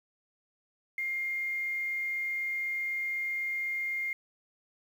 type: tone with quantisation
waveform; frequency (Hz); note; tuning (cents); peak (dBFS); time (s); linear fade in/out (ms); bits
sine; 2118; C7; +21; -30; 0.98-4.13; 2; 9
effects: none